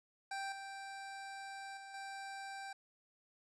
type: tone with level steps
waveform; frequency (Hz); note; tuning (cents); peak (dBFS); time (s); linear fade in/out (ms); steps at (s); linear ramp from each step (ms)
25% pulse; 784; G5; 0; -36 / -42 / -46 / -41; 0.31-2.73; 5; 0.52 / 1.77 / 1.94; 2
effects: resampled to 22050 Hz + 12-bit